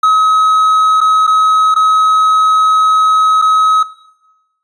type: tone with dropouts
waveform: triangle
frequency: 1276 Hz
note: D#6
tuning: 43 cents sharp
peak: -4 dBFS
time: 0.03-3.83 s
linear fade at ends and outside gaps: 5 ms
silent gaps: 1.006-1.012 / 1.268-1.275 / 1.743-1.76 / 3.417-3.421 s
effects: noise-tail reverb RT60 1.0 s tail -19 dB re dry + resampled to 24000 Hz